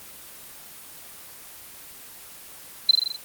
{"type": "tone with echo", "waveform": "sine", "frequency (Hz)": 4073, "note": "C8", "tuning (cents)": -47, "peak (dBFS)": -10, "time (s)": [2.89, 2.91], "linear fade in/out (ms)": 2, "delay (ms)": 42, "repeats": 6, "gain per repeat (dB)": -3, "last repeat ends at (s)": 3.162, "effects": ["white hiss -43 dBFS RMS until 3.24 s", "Opus 24 kbps"]}